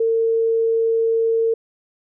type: tone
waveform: sine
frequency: 453.8 Hz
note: A#4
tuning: 47 cents flat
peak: -15 dBFS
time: 0-1.54 s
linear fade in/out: 5 ms
effects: none